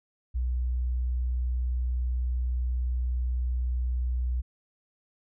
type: tone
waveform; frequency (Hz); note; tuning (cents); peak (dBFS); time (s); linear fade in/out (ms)
sine; 61.74; B1; 0; -25; 0.34-4.42; 20
effects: none